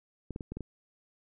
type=clicks; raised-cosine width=3 ms; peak=-25 dBFS; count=6; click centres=0.307 / 0.361 / 0.408 / 0.52 / 0.57 / 0.607 s; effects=none